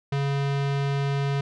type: tone with low-pass filter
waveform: square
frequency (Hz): 139.8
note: C#3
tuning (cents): +15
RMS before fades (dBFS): -25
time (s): 0.12-1.41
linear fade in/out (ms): 5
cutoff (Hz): 4000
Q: 0.93
effects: none